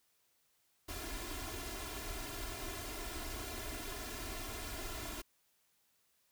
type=noise with comb filter; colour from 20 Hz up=pink; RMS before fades=-43 dBFS; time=0.88-5.22 s; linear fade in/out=10 ms; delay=2.9 ms; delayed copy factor=+0.9; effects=white hiss -75 dBFS RMS until 6.31 s